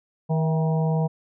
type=harmonic tone with a mistuned harmonic; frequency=158.7 Hz; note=D#3; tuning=35 cents sharp; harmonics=1 / 3 / 4 / 5 / 6; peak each=-20 / -30 / -32 / -34 / -36 dBFS; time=0.29-1.08 s; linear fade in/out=20 ms; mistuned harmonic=4; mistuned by=+56 cents; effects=none